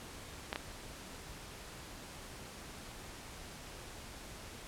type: clicks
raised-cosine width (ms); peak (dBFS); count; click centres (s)
0.3; -19; 2; 0.529 / 0.559
effects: pink hiss -49 dBFS RMS until 4.67 s + low-pass 11000 Hz 12 dB/octave